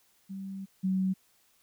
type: tone pair in turn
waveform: sine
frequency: 193.6 / 188.63 Hz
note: G3 / F#3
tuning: -21 / +34 cents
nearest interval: unison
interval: 45 cents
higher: first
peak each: -36 / -25 dBFS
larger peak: second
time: 0.29-0.66 / 0.83-1.14 s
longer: first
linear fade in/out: 20 ms
effects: white hiss -67 dBFS RMS until 1.62 s